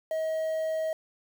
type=tone with quantisation; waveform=triangle; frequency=636 Hz; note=D#5; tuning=38 cents sharp; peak=-25 dBFS; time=0.11-0.93 s; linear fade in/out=2 ms; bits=8; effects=none